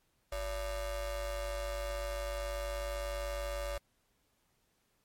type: ring-modulated tone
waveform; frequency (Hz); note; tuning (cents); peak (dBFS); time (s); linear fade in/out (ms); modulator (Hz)
45% pulse; 311.1; D#4; 0; -32; 0.32-3.78; 5; 261
effects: pink hiss -75 dBFS RMS until 5.04 s + MP3 64 kbps